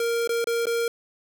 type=tone with dropouts; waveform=square; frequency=466.2 Hz; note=A#4; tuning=in tune; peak=-23 dBFS; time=0-0.88 s; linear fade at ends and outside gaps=2 ms; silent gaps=0.275-0.292 / 0.443-0.471 / 0.656-0.668 s; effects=none